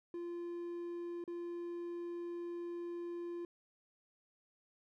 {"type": "tone with dropouts", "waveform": "triangle", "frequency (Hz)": 345.6, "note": "F4", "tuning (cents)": -18, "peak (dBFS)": -38, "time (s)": [0.14, 3.45], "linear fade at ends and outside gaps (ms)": 2, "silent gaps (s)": [1.24, 1.277], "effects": []}